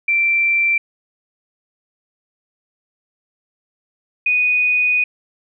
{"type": "tone pair in turn", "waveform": "sine", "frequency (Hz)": [2349, 2480], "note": ["D7", "D#7"], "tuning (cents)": [0, -6], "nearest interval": "minor second", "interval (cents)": 94, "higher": "second", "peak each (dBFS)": -13, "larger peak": "neither", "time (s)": [[0.08, 0.78], [4.26, 5.04]], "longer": "second", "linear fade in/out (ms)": 5, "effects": []}